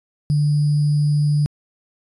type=tone with sample-and-hold; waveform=sine; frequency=147.8 Hz; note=D3; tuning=11 cents sharp; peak=-14 dBFS; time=0.3-1.46 s; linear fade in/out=0 ms; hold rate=4900 Hz; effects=resampled to 24000 Hz